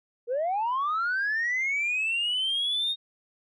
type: linear sweep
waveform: sine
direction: up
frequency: 454.6 to 3729 Hz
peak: -23 dBFS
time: 0.27-2.96 s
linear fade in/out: 50 ms
effects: tanh soft clip ceiling -22 dBFS